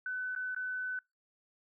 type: tone with dropouts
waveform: sine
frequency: 1506 Hz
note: F#6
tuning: 30 cents sharp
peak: -34 dBFS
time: 0.06-0.99 s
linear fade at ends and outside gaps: 2 ms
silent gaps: 0.351-0.361 / 0.548-0.563 s
effects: noise-tail reverb RT60 0.2 s tail -26 dB re dry